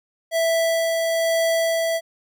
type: tone with tremolo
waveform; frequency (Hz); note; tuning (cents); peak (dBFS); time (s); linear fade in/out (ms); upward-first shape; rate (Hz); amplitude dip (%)
square; 659.3; E5; 0; -18; 0.31-2.01; 50; sine; 1.1; 25
effects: none